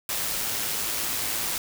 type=noise with amplitude modulation; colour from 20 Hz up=white; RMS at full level=-27 dBFS; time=0.09-1.58 s; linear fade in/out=2 ms; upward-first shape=sine; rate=109 Hz; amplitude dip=30%; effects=none